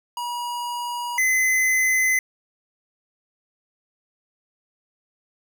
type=tone pair in turn; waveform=square; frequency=962 / 2038 Hz; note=B5 / C7; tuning=-46 / -46 cents; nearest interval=octave + minor second; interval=1300 cents; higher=second; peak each=-27 / -18 dBFS; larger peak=second; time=0.17-1.18 / 1.18-2.19 s; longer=neither; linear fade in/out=2 ms; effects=none